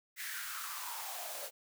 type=noise with high-pass filter sweep; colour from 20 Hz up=white; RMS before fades=-42 dBFS; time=0.16-1.51 s; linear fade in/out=50 ms; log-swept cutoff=1900 to 530 Hz; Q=5.2; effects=none